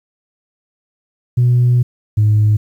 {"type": "tone pair in turn", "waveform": "sine", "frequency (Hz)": [122.7, 106.15], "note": ["B2", "G#2"], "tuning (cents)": [-11, 38], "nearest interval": "minor third", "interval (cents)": 251, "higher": "first", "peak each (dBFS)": -7, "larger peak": "neither", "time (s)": [[1.37, 1.83], [2.17, 2.57]], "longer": "first", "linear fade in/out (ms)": 10, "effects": ["tanh soft clip ceiling -6 dBFS", "8-bit"]}